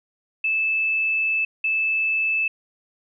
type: tone bursts at uneven times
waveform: sine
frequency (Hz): 2624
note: E7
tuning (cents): -9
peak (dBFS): -19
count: 2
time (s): 0.44-1.45 / 1.64-2.48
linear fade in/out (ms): 5
effects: none

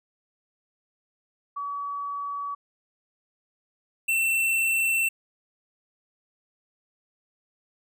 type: tone pair in turn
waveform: sine / square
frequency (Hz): 1138 / 2689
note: C#6 / E7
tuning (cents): +45 / +34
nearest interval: octave + minor third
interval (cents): 1489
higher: second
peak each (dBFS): -29 / -22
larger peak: second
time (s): 1.56-2.55 / 4.08-5.09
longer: second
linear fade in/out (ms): 10
effects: none

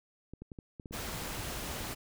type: clicks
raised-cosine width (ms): 3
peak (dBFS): -31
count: 8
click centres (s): 0.336 / 0.42 / 0.518 / 0.588 / 0.798 / 0.858 / 0.91 / 1.221
type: noise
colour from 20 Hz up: pink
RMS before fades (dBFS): -39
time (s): 0.92-1.95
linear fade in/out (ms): 20
effects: none

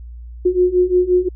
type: beating tone pair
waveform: sine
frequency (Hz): 358.4 / 364.1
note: F4 / F#4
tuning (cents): +45 / -28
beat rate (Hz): 5.7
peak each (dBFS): -16 / -14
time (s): 0.45-1.29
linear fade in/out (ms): 10
effects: added 59 Hz sine -31 dBFS peak until 1.35 s

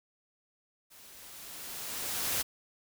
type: noise with level ramp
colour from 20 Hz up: white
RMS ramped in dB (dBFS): -55 to -30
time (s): 0.9-2.43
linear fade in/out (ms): 20
effects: none

